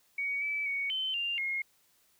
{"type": "tone with pitch steps", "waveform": "sine", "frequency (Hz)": [2247, 2304, 2233, 3070, 2792, 2150], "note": ["C#7", "D7", "C#7", "G7", "F7", "C7"], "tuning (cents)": [23, -34, 12, -37, -1, 47], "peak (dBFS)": -30, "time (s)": [0.18, 1.62], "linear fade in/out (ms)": 5, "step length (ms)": 240, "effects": ["white hiss -68 dBFS RMS until 2.19 s"]}